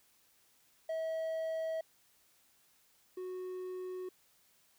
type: tone pair in turn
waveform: triangle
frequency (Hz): 645 / 368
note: E5 / F#4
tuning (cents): -38 / -9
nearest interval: minor seventh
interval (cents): 971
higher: first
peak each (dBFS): -32 / -37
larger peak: first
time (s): 0.89-1.81 / 3.17-4.09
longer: neither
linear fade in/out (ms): 5
effects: white hiss -69 dBFS RMS until 4.78 s